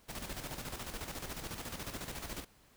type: noise with tremolo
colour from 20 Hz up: pink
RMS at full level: -41 dBFS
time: 0.08-2.45 s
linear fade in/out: 20 ms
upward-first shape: square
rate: 14 Hz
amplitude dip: 55%
effects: pink hiss -65 dBFS RMS until 2.76 s